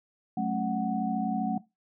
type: tone cluster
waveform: sine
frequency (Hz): 185.4 / 217.9 / 273.2 / 742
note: F#3 / A3 / C#4 / F#5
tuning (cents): +4 / -17 / -25 / +5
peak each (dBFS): -33 / -30 / -34 / -31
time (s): 0.37-1.58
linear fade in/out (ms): 5
effects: noise-tail reverb RT60 0.2 s tail -18 dB re dry